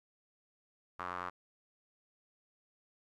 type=tone with band-pass filter; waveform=sawtooth; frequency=89.9 Hz; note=F#2; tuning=49 cents flat; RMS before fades=-41 dBFS; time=0.99-1.3 s; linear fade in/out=10 ms; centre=1200 Hz; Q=3.7; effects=none